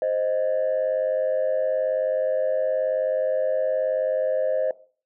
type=tone pair together; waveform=sine; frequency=523.3 / 622.3 Hz; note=C5 / D#5; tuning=0 / 0 cents; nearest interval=minor third; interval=300 cents; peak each=-22 dBFS; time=0.02-4.71 s; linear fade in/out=2 ms; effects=noise-tail reverb RT60 0.4 s tail -18 dB re dry + tanh soft clip ceiling -16 dBFS